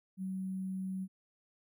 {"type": "tone with sample-and-hold", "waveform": "sine", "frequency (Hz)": 188.8, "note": "F#3", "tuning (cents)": 35, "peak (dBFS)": -35, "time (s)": [0.17, 1.08], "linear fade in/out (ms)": 50, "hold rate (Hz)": 11025, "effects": []}